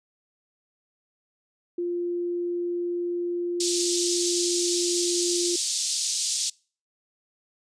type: tone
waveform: sine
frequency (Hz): 349.2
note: F4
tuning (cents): 0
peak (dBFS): -25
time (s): 1.78-5.56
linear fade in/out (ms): 5
type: band-pass noise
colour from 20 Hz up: white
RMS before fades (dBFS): -27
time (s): 3.6-6.5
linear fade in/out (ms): 5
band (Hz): 4000 to 8000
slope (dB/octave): 24
effects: noise-tail reverb RT60 0.4 s tail -26 dB re dry + resampled to 22050 Hz